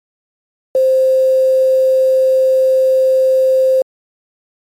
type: tone with quantisation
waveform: sine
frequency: 523.3 Hz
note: C5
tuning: in tune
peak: -8 dBFS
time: 0.75-3.82 s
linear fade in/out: 2 ms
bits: 6
effects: MP3 64 kbps